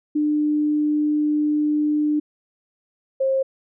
sine tone pair in turn, 299.6 / 533.8 Hz, D4 / C5, +35 / +35 cents, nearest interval minor seventh, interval 1000 cents, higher second, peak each -17 dBFS, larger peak neither, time 0.15-2.2 / 3.2-3.43 s, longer first, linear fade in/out 10 ms, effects none

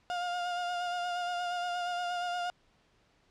35% pulse tone with vibrato, 708 Hz, F5, 23 cents sharp, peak -30 dBFS, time 0.1-2.5 s, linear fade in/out 0 ms, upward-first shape sine, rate 8.5 Hz, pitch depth 24 cents each way, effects pink hiss -68 dBFS RMS until 3.3 s + low-pass 5000 Hz 12 dB/octave

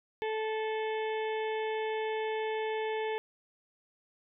harmonic tone, 436.9 Hz, A4, 12 cents flat, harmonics 1 / 2 / 4 / 5 / 6 / 7 / 8, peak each -32 / -37 / -43 / -44 / -49 / -50 / -51 dBFS, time 0.22-3.18 s, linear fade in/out 0 ms, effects none

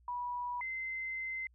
sine tone pair in turn, 976 / 2068 Hz, B5 / C7, -21 / -21 cents, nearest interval octave + minor second, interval 1300 cents, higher second, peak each -35 / -36 dBFS, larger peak first, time 0.08-0.61 / 0.61-1.47 s, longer second, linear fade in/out 2 ms, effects added 60 Hz sine -62 dBFS peak until 1.54 s

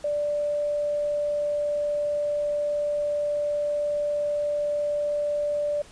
sine tone, 587.3 Hz, D5, in tune, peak -23 dBFS, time 0.04-5.82 s, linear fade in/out 5 ms, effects pink hiss -50 dBFS RMS until 5.91 s + resampled to 22050 Hz

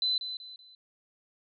sine tone with echo, 4024 Hz, B7, 32 cents sharp, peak -25 dBFS, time 0.02-0.18 s, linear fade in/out 2 ms, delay 190 ms, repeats 3, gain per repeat -9 dB, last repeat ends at 0.75 s, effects none

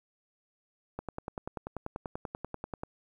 click train, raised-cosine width 1 ms, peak -22 dBFS, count 20, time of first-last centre 0.99-2.835 s, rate 10.3 Hz, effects 10-bit

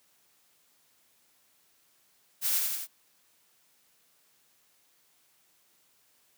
blue noise with echo, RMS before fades -28 dBFS, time 2.41-2.62 s, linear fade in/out 50 ms, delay 85 ms, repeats 3, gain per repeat -3 dB, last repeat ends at 2.875 s, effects white hiss -67 dBFS RMS until 6.37 s + high-pass 100 Hz 12 dB/octave

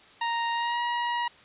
sawtooth tone with pitch glide, 932.3 to 955.2 Hz, A#5 to A#5, 0 to +42 cents, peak -22 dBFS, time 0.21-1.28 s, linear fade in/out 5 ms, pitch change +42 cents, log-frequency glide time 0.52-0.8 s, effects white hiss -53 dBFS RMS until 1.44 s + resampled to 8000 Hz

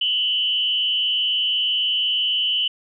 sine tone with frequency modulation, 2982 Hz, F#7, 13 cents sharp, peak -18 dBFS, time 0.01-2.68 s, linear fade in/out 5 ms, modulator 182 Hz, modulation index 0.64, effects none

